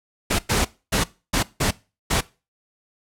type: noise bursts at uneven times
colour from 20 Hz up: pink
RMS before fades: -20 dBFS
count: 6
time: 0.3-0.39 / 0.49-0.65 / 0.92-1.04 / 1.33-1.43 / 1.6-1.71 / 2.1-2.21 s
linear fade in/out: 10 ms
effects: noise-tail reverb RT60 0.3 s tail -20 dB re dry + low-pass 11000 Hz 12 dB/octave